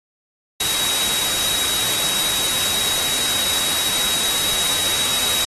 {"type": "tone in noise", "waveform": "sine", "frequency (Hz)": 3826, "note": "A#7", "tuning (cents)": 44, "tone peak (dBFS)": -23, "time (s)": [0.6, 5.45], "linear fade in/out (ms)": 5, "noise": "white", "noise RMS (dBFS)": -21, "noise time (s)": [0.6, 5.45], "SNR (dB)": -5, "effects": ["AAC 32 kbps"]}